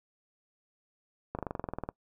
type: slowing click train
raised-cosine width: 1 ms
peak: -20 dBFS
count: 13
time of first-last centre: 1.35-1.889 s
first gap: 38 ms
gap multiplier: 1.03
effects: noise-tail reverb RT60 0.1 s tail -23 dB re dry